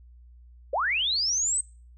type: linear sweep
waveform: sine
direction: up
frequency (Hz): 471.9 to 8372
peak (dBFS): -23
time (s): 0.73-1.61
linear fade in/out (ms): 5
effects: noise-tail reverb RT60 0.4 s tail -24 dB re dry + added 60 Hz sine -48 dBFS peak until 1.97 s